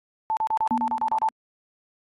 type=tone bursts; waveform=sine; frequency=880 Hz; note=A5; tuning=in tune; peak=-21 dBFS; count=10; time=0.3-1.287 s; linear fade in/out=0 ms; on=69 ms; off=33 ms
type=tone with exponential decay; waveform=sine; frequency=240 Hz; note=B3; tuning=49 cents flat; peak=-22 dBFS; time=0.71-1.31 s; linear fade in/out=2 ms; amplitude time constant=130 ms
effects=AAC 32 kbps